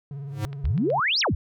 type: tone with vibrato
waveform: triangle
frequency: 140.2 Hz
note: C#3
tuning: 20 cents sharp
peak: -30 dBFS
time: 0.11-1 s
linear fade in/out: 2 ms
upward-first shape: triangle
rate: 19 Hz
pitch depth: 86 cents each way
type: tone with exponential growth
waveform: square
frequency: 105.8 Hz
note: G#2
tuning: 33 cents sharp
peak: -22 dBFS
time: 0.27-0.45 s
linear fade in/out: 0 ms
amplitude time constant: 38 ms
type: click train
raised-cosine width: 0.3 ms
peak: -27 dBFS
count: 4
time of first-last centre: 0.53-0.902 s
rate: 8.06 Hz
type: exponential two-way sweep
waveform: sine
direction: up then down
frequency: 55.5 to 5860 to 55.5 Hz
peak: -20 dBFS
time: 0.64-1.35 s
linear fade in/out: 5 ms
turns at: 1.2 s
effects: none